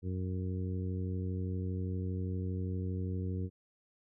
harmonic tone, 92.5 Hz, F#2, in tune, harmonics 1 / 2 / 3 / 4 / 5, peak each -34 / -40 / -44 / -46 / -48 dBFS, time 0.02-3.5 s, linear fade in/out 50 ms, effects none

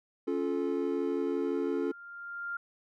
triangle chord, Db augmented, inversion none, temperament equal with one note detuned, 277.2 / 349.2 / 434.9 Hz, Db4 / F4 / A4, 0 / 0 / -20 cents, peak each -31 dBFS, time 0.27-1.92 s, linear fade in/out 10 ms
sine tone with exponential growth, 1396.9 Hz, F6, in tune, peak -32 dBFS, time 0.86-2.57 s, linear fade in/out 5 ms, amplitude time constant 370 ms
effects none

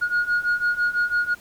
sine beating tone pair, 1436 / 1442 Hz, F6 / F#6, +48 / -45 cents, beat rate 6 Hz, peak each -22 / -20 dBFS, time 0.01-1.35 s, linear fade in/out 20 ms, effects tanh soft clip ceiling -16 dBFS + pink hiss -49 dBFS RMS until 1.4 s

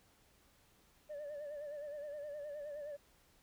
sine tone with vibrato, 587.3 Hz, D5, in tune, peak -40 dBFS, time 1.09-2.97 s, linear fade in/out 20 ms, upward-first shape sine, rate 9.6 Hz, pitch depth 61 cents each way, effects tanh soft clip ceiling -41 dBFS + pink hiss -69 dBFS RMS until 3.42 s

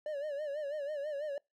triangle tone with vibrato, 585 Hz, D5, 7 cents flat, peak -33 dBFS, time 0.06-1.38 s, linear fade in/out 2 ms, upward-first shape sine, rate 6.1 Hz, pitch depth 96 cents each way, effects noise-tail reverb RT60 0.2 s tail -25 dB re dry

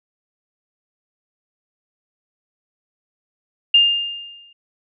sine tone with exponential decay, 2810 Hz, F7, 10 cents sharp, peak -7 dBFS, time 3.74-4.53 s, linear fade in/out 5 ms, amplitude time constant 170 ms, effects none

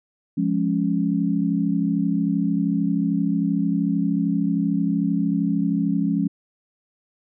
sine chord, Db major, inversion first, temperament equal, 174.61 / 207.7 / 277.2 Hz, F3 / Ab3 / Db4, 0 / 0 / 0 cents, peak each -23 / -23 / -23 dBFS, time 0.37-6.28 s, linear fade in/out 10 ms, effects none

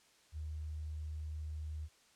triangle tone with tanh clipping, 77.1 Hz, D#2, 15 cents flat, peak -39 dBFS, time 0.32-1.89 s, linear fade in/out 50 ms, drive 3 dB, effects white hiss -67 dBFS RMS until 2.15 s + low-pass 8000 Hz 12 dB/octave

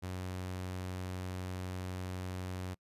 sawtooth tone, 92 Hz, F#2, 9 cents flat, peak -34 dBFS, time 0.02-2.75 s, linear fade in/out 20 ms, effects noise-tail reverb RT60 0.1 s tail -26 dB re dry + resampled to 32000 Hz

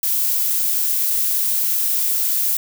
violet noise, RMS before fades -19 dBFS, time 0.03-2.57 s, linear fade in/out 2 ms, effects none

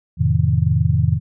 sine chord, F dominant seventh, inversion none, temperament just, 87.31 / 109.13 / 130.96 / 157.15 Hz, F2 / A2 / C3 / Eb3, 0 / -14 / +2 / +18 cents, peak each -19 dBFS, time 0.17-1.2 s, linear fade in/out 50 ms, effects none

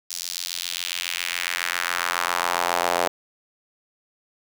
sawtooth tone with high-pass filter sweep, 87.31 Hz, F2, in tune, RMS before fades -26 dBFS, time 0.1-3.08 s, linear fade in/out 0 ms, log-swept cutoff 5500 to 620 Hz, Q 1.7, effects none

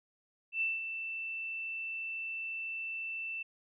sine tone with ADSR envelope, 2666 Hz, E7, 19 cents sharp, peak -28 dBFS, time 0.52-3.43 s, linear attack 92 ms, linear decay 190 ms, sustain -8 dB, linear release 9 ms, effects none

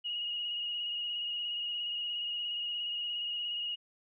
sine tone with vibrato, 2879 Hz, F#7, 48 cents flat, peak -33 dBFS, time 0.04-3.76 s, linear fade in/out 20 ms, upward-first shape square, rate 17 Hz, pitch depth 18 cents each way, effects none

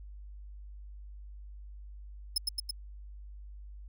sawtooth tone with echo, 5180 Hz, E8, 31 cents flat, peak -23 dBFS, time 2.36-2.38 s, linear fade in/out 5 ms, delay 110 ms, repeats 3, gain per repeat -2 dB, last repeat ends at 2.71 s, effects added 50 Hz sine -44 dBFS peak until 3.88 s

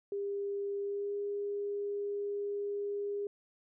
sine tone with pitch glide, 401.5 to 406.4 Hz, G4 to G#4, +41 to -38 cents, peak -33 dBFS, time 0.12-3.27 s, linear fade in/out 2 ms, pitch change +21 cents, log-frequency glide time 0.81-1.15 s, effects none

